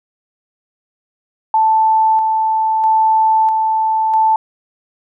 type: tone with tremolo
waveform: sine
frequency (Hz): 880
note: A5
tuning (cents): 0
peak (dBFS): -9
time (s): 1.54-4.36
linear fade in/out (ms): 2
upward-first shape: square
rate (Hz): 0.77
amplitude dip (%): 30
effects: none